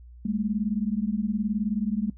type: beating tone pair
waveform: sine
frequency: 202.2 / 221.2 Hz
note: G#3 / A3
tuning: -46 / +9 cents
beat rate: 19 Hz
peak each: -27 / -27 dBFS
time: 0.25-2.1 s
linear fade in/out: 5 ms
effects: noise-tail reverb RT60 0.1 s tail -18 dB re dry + added 60 Hz sine -44 dBFS peak until 2.17 s